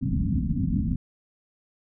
white low-pass noise, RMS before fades -25 dBFS, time 0.01-0.96 s, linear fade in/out 5 ms, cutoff 270 Hz, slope 96 dB/octave, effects none

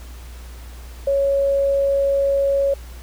sine tone, 554.4 Hz, C#5, in tune, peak -15 dBFS, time 1.07-2.74 s, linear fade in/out 5 ms, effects added 60 Hz sine -34 dBFS peak until 3.02 s + pink hiss -45 dBFS RMS until 3.02 s

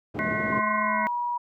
white band-pass noise, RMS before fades -33 dBFS, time 0.14-0.6 s, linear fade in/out 10 ms, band 110 to 330 Hz, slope 12 dB/octave
harmonic tone, 214.4 Hz, A3, 45 cents flat, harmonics 1 / 3 / 5 / 7 / 9 / 10, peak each -32 / -32 / -32 / -32 / -32 / -32 dBFS, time 0.19-1.07 s, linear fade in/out 0 ms
sine tone with pitch glide, 1045 to 963.8 Hz, C6 to B5, -2 to -43 cents, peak -25 dBFS, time 0.52-1.38 s, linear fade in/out 10 ms, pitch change -141 cents, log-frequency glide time 0.79-1.07 s
effects none

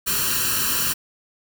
white noise with comb filter, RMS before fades -22 dBFS, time 0.06-0.94 s, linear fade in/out 20 ms, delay 0.7 ms, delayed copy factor +0.95, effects none

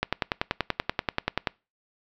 click train, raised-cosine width 0.3 ms, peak -7 dBFS, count 16, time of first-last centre 0.03-1.472 s, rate 10.4 Hz, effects noise-tail reverb RT60 0.3 s tail -25 dB re dry + low-pass 5000 Hz 12 dB/octave

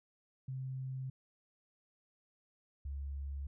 sine tone pair in turn, 131.3 / 69.69 Hz, C3 / C#2, +6 / +10 cents, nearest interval major seventh, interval 1096 cents, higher first, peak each -38 / -38 dBFS, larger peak neither, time 0.48-1.1 / 2.85-3.47 s, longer neither, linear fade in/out 5 ms, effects none

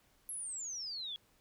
sine exponential sweep, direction down, 11360 to 3297 Hz, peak -39 dBFS, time 0.29-1.16 s, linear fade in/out 0 ms, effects pink hiss -70 dBFS RMS until 1.4 s

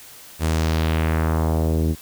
sawtooth tone with low-pass filter sweep, 80 Hz, D#2, 49 cents sharp, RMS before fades -20 dBFS, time 0.39-1.96 s, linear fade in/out 50 ms, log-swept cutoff 11000 to 290 Hz, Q 1.5, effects white hiss -43 dBFS RMS until 2.01 s

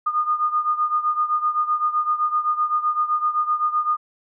sine beating tone pair, 1221 / 1228.8 Hz, D#6 / D#6, -33 / -22 cents, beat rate 7.8 Hz, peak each -20 / -24 dBFS, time 0.06-3.97 s, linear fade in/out 10 ms, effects none

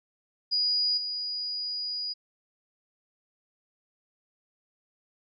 sine tone with level steps, 4902 Hz, D#8, 27 cents flat, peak -23 / -30 dBFS, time 0.51-2.14 s, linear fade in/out 20 ms, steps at 0.97 s, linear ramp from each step 10 ms, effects none

